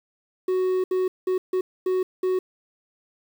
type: tone bursts at uneven times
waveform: triangle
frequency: 370.9 Hz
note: F#4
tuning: 4 cents sharp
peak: -18 dBFS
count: 6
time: 0.48-0.84 / 0.91-1.08 / 1.27-1.38 / 1.53-1.61 / 1.86-2.03 / 2.23-2.39 s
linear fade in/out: 5 ms
effects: 8-bit